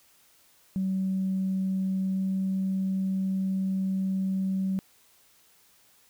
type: tone pair in turn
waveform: sine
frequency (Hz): 190 / 190.75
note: F#3 / G3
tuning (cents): +46 / -47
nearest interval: unison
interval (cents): 7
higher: second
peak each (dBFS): -24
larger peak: neither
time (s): 0.76-2.16 / 2.16-4.79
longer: second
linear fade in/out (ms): 0
effects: tanh soft clip ceiling -20 dBFS + white hiss -61 dBFS RMS until 6.09 s